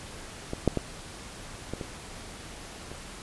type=clicks; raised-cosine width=2 ms; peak=-17 / -7 / -13 / -18 / -21 / -28 dBFS; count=6; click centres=0.534 / 0.677 / 0.773 / 1.736 / 1.812 / 2.916 s; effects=pink hiss -43 dBFS RMS until 3.22 s + resampled to 24000 Hz